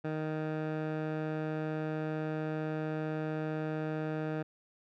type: tone with low-pass filter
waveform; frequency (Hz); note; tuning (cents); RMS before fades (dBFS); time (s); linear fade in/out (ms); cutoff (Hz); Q
15% pulse; 155.56; D#3; 0; -35; 0.04-4.43; 10; 1700; 0.75
effects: none